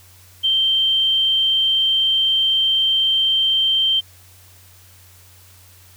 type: tone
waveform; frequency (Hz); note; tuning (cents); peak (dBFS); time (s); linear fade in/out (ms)
sine; 3136; G7; 0; -14; 0.43-4.01; 20
effects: added 91 Hz sine -48 dBFS peak until 5.96 s + white hiss -49 dBFS RMS until 5.96 s